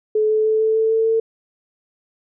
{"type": "tone with pitch steps", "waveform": "sine", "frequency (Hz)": [430, 433.2, 436.5, 439.8, 443.1, 446.5, 449.8], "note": ["A4", "A4", "A4", "A4", "A4", "A4", "A4"], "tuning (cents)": [-40, -27, -14, -1, 12, 25, 38], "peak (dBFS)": -14, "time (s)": [0.15, 1.2], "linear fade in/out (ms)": 5, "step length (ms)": 150, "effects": []}